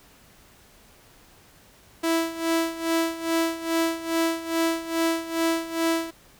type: tone with tremolo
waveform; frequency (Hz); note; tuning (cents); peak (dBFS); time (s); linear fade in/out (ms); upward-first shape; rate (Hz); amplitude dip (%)
sawtooth; 329.3; E4; -2; -16; 2.03-6.11; 10; sine; 2.4; 80
effects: pink hiss -54 dBFS RMS until 6.39 s